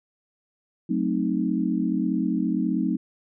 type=chord; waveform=sine; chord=F# diminished seventh; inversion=none; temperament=equal; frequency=185 / 220 / 261.6 / 311.1 Hz; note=F#3 / A3 / C4 / Eb4; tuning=0 / 0 / 0 / 0 cents; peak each=-27 dBFS; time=0.89-2.97 s; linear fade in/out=10 ms; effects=none